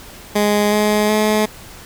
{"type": "tone with pitch steps", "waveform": "15% pulse", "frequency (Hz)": [207.7, 210.7, 213.8], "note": ["G#3", "G#3", "A3"], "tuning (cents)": [0, 25, -49], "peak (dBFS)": -7, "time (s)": [0.35, 1.46], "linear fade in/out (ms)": 10, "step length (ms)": 370, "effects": ["pink hiss -38 dBFS RMS until 1.85 s"]}